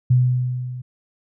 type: tone with level ramp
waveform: sine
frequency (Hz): 125.5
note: B2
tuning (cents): +28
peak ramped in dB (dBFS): -10 to -29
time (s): 0.1-0.82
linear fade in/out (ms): 10
effects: none